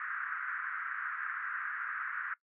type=band-pass noise; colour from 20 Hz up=white; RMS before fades=-38 dBFS; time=0-2.34 s; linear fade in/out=2 ms; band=1300 to 1700 Hz; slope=48 dB/octave; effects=noise-tail reverb RT60 0.1 s tail -20 dB re dry